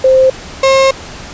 sine / 35% pulse tone pair in turn, 523.3 / 535.8 Hz, C5 / C5, 0 / +41 cents, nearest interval unison, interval 41 cents, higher second, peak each -4 dBFS, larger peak neither, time 0.04-0.3 / 0.63-0.91 s, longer second, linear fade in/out 5 ms, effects pink hiss -29 dBFS RMS until 1.33 s + resampled to 16000 Hz

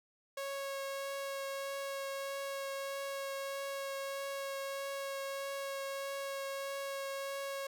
sawtooth tone with vibrato, 550 Hz, C#5, 14 cents flat, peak -34 dBFS, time 0.37-7.67 s, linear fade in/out 5 ms, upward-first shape triangle, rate 1.6 Hz, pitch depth 10 cents each way, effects none

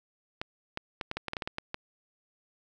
clicks, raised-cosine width 0.3 ms, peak -17 dBFS, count 12, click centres 0.415 / 0.774 / 1.012 / 1.114 / 1.17 / 1.283 / 1.334 / 1.368 / 1.422 / 1.475 / 1.584 / 1.744 s, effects none

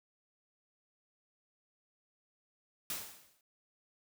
white noise with exponential decay, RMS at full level -36 dBFS, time 2.9-3.41 s, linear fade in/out 2 ms, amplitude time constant 110 ms, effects none

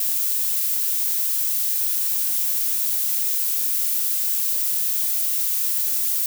violet noise, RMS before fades -22 dBFS, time 0-6.26 s, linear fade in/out 2 ms, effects none

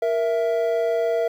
triangle tone pair together, 468.4 / 661 Hz, A#4 / E5, +8 / +5 cents, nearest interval tritone, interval 597 cents, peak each -20 dBFS, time 0.02-1.28 s, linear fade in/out 5 ms, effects 9-bit

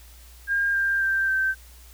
sine tone with pitch steps, 1611 / 1591.6 / 1572.4 / 1553.4 Hz, G6 / G6 / G6 / G6, +47 / +26 / +5 / -16 cents, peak -20 dBFS, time 0.47-1.55 s, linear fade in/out 50 ms, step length 270 ms, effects added 60 Hz sine -46 dBFS peak until 1.93 s + white hiss -52 dBFS RMS until 1.93 s

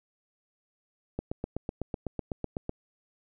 click train, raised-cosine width 2 ms, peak -18 dBFS, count 13, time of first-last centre 1.19-2.694 s, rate 7.98 Hz, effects none

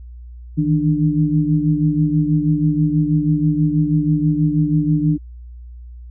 sine tone cluster, 154.7 / 160.9 / 296.4 Hz, D#3 / E3 / D4, -10 / -42 / +16 cents, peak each -18 dBFS, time 0.57-5.18 s, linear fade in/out 20 ms, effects added 60 Hz sine -33 dBFS peak until 6.1 s

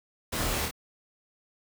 pink noise with echo, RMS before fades -32 dBFS, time 0.32-0.66 s, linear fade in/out 10 ms, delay 26 ms, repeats 2, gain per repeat -2 dB, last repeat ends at 0.712 s, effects none

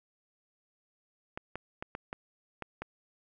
clicks, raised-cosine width 0.5 ms, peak -22 dBFS, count 7, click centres 1.375 / 1.556 / 1.825 / 1.951 / 2.129 / 2.623 / 2.82 s, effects none

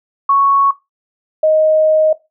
sine tone pair in turn, 1109 / 624.4 Hz, C#6 / D#5, 0 / +6 cents, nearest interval minor seventh, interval 994 cents, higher first, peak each -8 dBFS, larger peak neither, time 0.29-0.71 / 1.43-2.13 s, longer second, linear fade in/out 5 ms, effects noise-tail reverb RT60 0.2 s tail -17 dB re dry

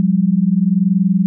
sine tone pair together, 178 / 198.68 Hz, F3 / G3, +33 / +24 cents, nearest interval major second, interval 191 cents, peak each -14 dBFS, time 0-1.26 s, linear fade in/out 0 ms, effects none

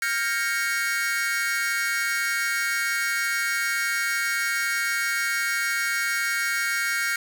45% pulse chord, G half-diminished seventh, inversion third, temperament equal with one note detuned, 1396.9 / 1594.5 / 1864.7 / 2217 Hz, F6 / G6 / Bb6 / Db7, 0 / +29 / 0 / 0 cents, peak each -29 dBFS, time 0.02-7.16 s, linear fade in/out 2 ms, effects 8-bit

